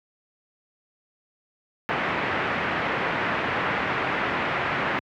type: low-pass noise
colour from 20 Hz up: white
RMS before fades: -26 dBFS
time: 1.89-4.99 s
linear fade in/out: 0 ms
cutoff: 2200 Hz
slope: 24 dB/octave
effects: high-pass 100 Hz 12 dB/octave

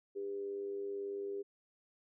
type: tone with amplitude modulation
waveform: sine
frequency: 400 Hz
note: G4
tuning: 35 cents sharp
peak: -35 dBFS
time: 0.15-1.43 s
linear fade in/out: 20 ms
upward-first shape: sine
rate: 98.2 Hz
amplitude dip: 50%
effects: none

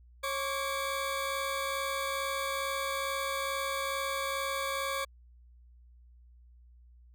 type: tone pair together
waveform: 20% pulse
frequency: 545 / 1152.3 Hz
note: C#5 / D6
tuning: -29 / -33 cents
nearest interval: octave + minor second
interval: 1296 cents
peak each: -29 / -30 dBFS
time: 0.23-5.05 s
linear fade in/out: 10 ms
effects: added 60 Hz sine -54 dBFS peak until 7.14 s

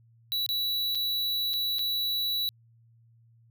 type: tone with dropouts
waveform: square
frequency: 3931 Hz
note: B7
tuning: 9 cents flat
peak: -27 dBFS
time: 0.32-2.49 s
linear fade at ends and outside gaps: 0 ms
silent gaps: 0.463-0.49 / 0.949-0.954 / 1.534-1.538 / 1.785-1.792 s
effects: added 115 Hz sine -57 dBFS peak until 3.5 s

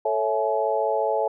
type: chord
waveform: sine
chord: A major seventh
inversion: none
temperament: equal with one note detuned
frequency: 440 / 554.4 / 659.3 / 848.6 Hz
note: A4 / C#5 / E5 / G#5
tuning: 0 / 0 / 0 / +37 cents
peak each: -26 dBFS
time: 0.05-1.28 s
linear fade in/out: 5 ms
effects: none

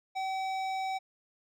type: tone with hard clipping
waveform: triangle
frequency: 764 Hz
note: G5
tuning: 45 cents flat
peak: -33 dBFS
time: 0.15-0.99 s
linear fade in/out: 20 ms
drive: 17 dB
effects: none

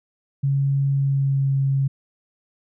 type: tone with pitch glide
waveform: sine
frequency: 138.4 to 136.49 Hz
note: C#3 to C#3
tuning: -2 to -26 cents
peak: -17 dBFS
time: 0.43-1.88 s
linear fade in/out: 10 ms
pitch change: -24 cents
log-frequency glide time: 0.91-1.55 s
effects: none

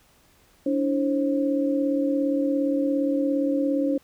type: tone cluster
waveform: sine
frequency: 284.7 / 322 / 534 Hz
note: C#4 / E4 / C5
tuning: +46 / -41 / +35 cents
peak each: -22 / -31 / -26 dBFS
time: 0.66-3.98 s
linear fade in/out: 5 ms
effects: pink hiss -59 dBFS RMS until 4.03 s

